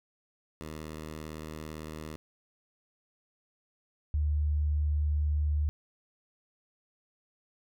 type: tone pair in turn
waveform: 10% pulse / sine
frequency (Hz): 77.78 / 74.59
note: D#2 / D2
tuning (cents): 0 / +27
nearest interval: minor second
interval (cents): 73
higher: first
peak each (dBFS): -31 / -25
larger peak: second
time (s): 0.61-2.16 / 4.14-5.69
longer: neither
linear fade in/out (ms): 0
effects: none